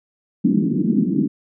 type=band-pass noise; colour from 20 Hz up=pink; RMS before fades=-18 dBFS; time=0.44-1.28 s; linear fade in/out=10 ms; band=170 to 320 Hz; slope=48 dB/octave; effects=none